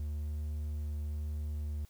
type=tone; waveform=triangle; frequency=74.9 Hz; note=D2; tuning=35 cents sharp; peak=-32 dBFS; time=0-1.85 s; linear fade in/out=0 ms; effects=white hiss -66 dBFS RMS until 1.89 s